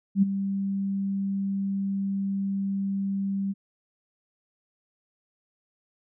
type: tone with ADSR envelope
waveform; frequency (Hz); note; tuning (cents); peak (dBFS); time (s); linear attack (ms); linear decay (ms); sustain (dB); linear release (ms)
sine; 196.3; G3; +3; -14; 0.15-3.54; 73; 17; -11; 31
effects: none